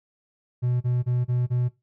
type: tone bursts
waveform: triangle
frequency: 123.47 Hz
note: B2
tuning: in tune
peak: -19 dBFS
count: 5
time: 0.62-1.69 s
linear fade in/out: 20 ms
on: 190 ms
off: 30 ms
effects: noise-tail reverb RT60 0.2 s tail -17 dB re dry